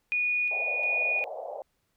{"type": "tone with tremolo", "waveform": "sine", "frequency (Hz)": 2458, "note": "D#7", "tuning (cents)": -22, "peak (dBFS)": -24, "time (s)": [0.12, 1.24], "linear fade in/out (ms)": 0, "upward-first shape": "square", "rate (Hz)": 1.4, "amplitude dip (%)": 25}
{"type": "band-pass noise", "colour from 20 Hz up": "pink", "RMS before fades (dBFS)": -38, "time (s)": [0.51, 1.62], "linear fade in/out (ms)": 2, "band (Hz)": [520, 760], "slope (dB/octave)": 48}
{"effects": ["pink hiss -75 dBFS RMS until 1.96 s"]}